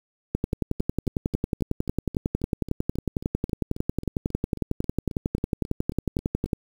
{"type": "two click trains", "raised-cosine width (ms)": 3, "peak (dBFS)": [-22, -10], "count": [23, 69], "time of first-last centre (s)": [[0.53, 6.46], [0.35, 6.532]], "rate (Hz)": [3.71, 11], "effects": ["7-bit"]}